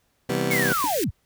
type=chord; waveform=20% pulse; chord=C major seventh; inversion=none; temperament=just; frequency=130.81 / 163.52 / 196.22 / 245.3 Hz; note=C3 / E3 / G3 / B3; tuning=0 / -14 / +2 / -12 cents; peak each=-24 dBFS; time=0.29-0.73 s; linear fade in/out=5 ms
type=linear sweep; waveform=sine; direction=down; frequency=2266 to 36.09 Hz; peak=-22 dBFS; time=0.5-1.11 s; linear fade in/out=20 ms
type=band-stop noise; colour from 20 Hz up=white; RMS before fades=-30 dBFS; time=0.51-1.04 s; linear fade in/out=0 ms; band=190 to 1500 Hz; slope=96 dB/octave
type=tone with exponential decay; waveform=sine; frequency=295.1 Hz; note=D4; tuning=8 cents sharp; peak=-23 dBFS; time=0.84-0.91 s; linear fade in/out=1 ms; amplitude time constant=15 ms
effects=pink hiss -68 dBFS RMS until 1.25 s